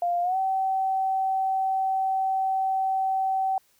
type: tone with pitch glide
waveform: sine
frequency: 698.5 to 766.1 Hz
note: F5 to G5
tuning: 0 to -40 cents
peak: -22 dBFS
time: 0.02-3.58 s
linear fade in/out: 2 ms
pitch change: +160 cents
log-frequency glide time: 0.22-0.37 s
effects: white hiss -64 dBFS RMS until 3.79 s